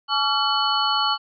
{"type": "tone cluster", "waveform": "sine", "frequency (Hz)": [853, 1138, 1374, 3000, 4376], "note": ["G#5", "C#6", "F6", "F#7", "C#8"], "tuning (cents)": [46, 45, -29, 23, -23], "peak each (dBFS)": -25, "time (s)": [0.08, 1.18], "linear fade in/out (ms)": 50, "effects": []}